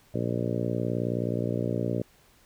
harmonic tone, 59.2 Hz, A#1, 27 cents sharp, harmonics 2 / 3 / 4 / 5 / 6 / 7 / 8 / 9 / 10, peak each -31 / -33 / -34 / -35 / -36 / -36 / -37 / -38 / -38 dBFS, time 0.14-2.02 s, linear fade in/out 5 ms, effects pink hiss -60 dBFS RMS until 2.45 s

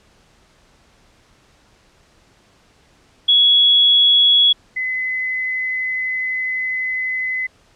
sine tone pair in turn, 3358 / 2028 Hz, G#7 / B6, +18 / +45 cents, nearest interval major sixth, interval 873 cents, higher first, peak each -9 / -19 dBFS, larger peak first, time 3.28-4.53 / 4.76-7.47 s, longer second, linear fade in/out 10 ms, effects pink hiss -54 dBFS RMS until 7.75 s + low-pass 7000 Hz 12 dB/octave

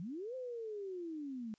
sine linear two-way sweep, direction up then down, 155.56 to 523.3 to 209.3 Hz, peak -40 dBFS, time 0-1.54 s, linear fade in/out 0 ms, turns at 0.35 s, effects white hiss -75 dBFS RMS until 1.58 s + resampled to 16000 Hz

